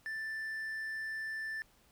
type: tone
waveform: triangle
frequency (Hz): 1767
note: A6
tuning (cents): +7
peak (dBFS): -35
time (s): 0.06-1.62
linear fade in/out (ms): 0
effects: pink hiss -67 dBFS RMS until 1.91 s